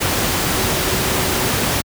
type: tone in noise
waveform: sine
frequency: 377.2 Hz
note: F#4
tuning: 33 cents sharp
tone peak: -27 dBFS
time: 0.55-1.49 s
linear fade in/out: 20 ms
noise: pink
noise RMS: -18 dBFS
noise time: 0-1.82 s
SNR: -12 dB
effects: high-pass 60 Hz 12 dB/octave